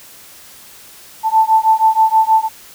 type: beating tone pair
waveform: sine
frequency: 880 / 886.3 Hz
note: A5 / A5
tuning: 0 / +12 cents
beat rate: 6.3 Hz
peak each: -12 dBFS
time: 1.23-2.49 s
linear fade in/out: 50 ms
effects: white hiss -40 dBFS RMS until 2.74 s